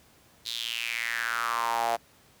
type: tone with high-pass filter sweep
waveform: sawtooth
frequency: 116.54 Hz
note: A#2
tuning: in tune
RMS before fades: -30 dBFS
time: 0.45-1.97 s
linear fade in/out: 20 ms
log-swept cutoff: 4000 to 680 Hz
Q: 5.3
effects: pink hiss -59 dBFS RMS until 2.4 s + high-pass 60 Hz 12 dB/octave